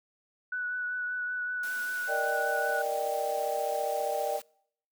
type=tone with vibrato; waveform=sine; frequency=1480 Hz; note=F#6; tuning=in tune; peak=-30 dBFS; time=0.52-2.82 s; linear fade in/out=5 ms; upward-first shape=triangle; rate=5.2 Hz; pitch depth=19 cents each way
type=high-pass noise; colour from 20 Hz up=white; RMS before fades=-45 dBFS; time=1.63-4.42 s; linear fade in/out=5 ms; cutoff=200 Hz; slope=96 dB/octave
type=chord; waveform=sine; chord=Eb major seventh; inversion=second; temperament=equal; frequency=466.2 / 587.3 / 622.3 / 784 Hz; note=Bb4 / D5 / Eb5 / G5; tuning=0 / 0 / 0 / 0 cents; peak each=-36 / -32 / -35 / -32 dBFS; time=2.07-4.41 s; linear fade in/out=50 ms
effects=noise-tail reverb RT60 0.7 s tail -26 dB re dry